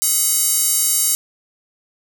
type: tone with high-pass filter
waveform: square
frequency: 428 Hz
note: A4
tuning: 48 cents flat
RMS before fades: -17 dBFS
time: 0.02-1.15 s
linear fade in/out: 0 ms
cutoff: 8200 Hz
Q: 1.7
effects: none